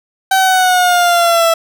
30% pulse exponential sweep, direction down, 770 to 659.3 Hz, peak -6 dBFS, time 0.31-1.54 s, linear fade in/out 5 ms, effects none

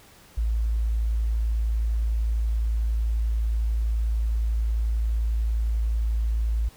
sine tone, 55.6 Hz, A1, 19 cents sharp, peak -21 dBFS, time 0.37-6.69 s, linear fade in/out 10 ms, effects pink hiss -52 dBFS RMS until 6.76 s

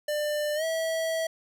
square tone with pitch glide, 596 to 649.9 Hz, D5 to E5, +25 to -25 cents, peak -27 dBFS, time 0.08-1.27 s, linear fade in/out 5 ms, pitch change +150 cents, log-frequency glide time 0.55-0.64 s, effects none

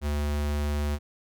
square tone, 73.42 Hz, D2, in tune, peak -26 dBFS, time 0.01-0.99 s, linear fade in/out 50 ms, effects none

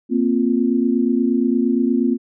sine chord, Bb suspended second, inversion none, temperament equal, 233.1 / 261.6 / 349.2 Hz, Bb3 / C4 / F4, 0 / 0 / 0 cents, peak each -18 / -18 / -22 dBFS, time 0.09-2.18 s, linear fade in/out 50 ms, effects none

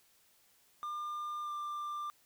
triangle tone with pitch glide, 1200 to 1187.6 Hz, D6 to D6, +37 to +19 cents, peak -35 dBFS, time 0.83-2.1 s, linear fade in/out 0 ms, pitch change -18 cents, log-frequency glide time 1.43-1.52 s, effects white hiss -68 dBFS RMS until 2.25 s

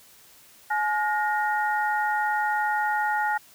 sine tone cluster, 846 / 1431 / 1862 Hz, G#5 / F6 / A#6, +32 / +42 / -2 cents, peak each -24 / -28 / -30 dBFS, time 0.7-3.38 s, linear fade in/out 10 ms, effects white hiss -53 dBFS RMS until 3.54 s

